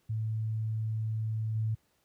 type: tone with level steps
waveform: sine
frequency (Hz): 110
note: A2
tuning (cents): 0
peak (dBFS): -29 / -27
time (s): 0.09-1.75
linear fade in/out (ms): 10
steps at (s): 1.55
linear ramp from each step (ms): 5
effects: pink hiss -72 dBFS RMS until 2.04 s + high-pass 60 Hz 12 dB/octave